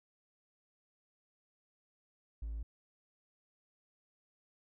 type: tone with hard clipping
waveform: triangle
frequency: 55 Hz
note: A1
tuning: in tune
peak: -38 dBFS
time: 2.42-2.63 s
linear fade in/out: 5 ms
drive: 4 dB
effects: none